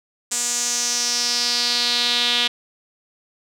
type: tone with band-pass filter sweep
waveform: sawtooth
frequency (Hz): 241.3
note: B3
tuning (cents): -40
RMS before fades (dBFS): -21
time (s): 0.31-2.48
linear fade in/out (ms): 10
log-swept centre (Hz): 7500 to 3400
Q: 4
effects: none